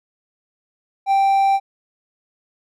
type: tone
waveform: triangle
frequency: 784 Hz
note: G5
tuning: in tune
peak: -11 dBFS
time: 1.06-1.6 s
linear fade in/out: 50 ms
effects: none